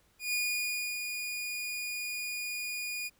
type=tone with ADSR envelope; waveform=sawtooth; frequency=2446 Hz; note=D#7; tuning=30 cents flat; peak=-25 dBFS; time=0.19-3.1 s; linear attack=140 ms; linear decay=650 ms; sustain=-6 dB; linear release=33 ms; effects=pink hiss -68 dBFS RMS until 3.19 s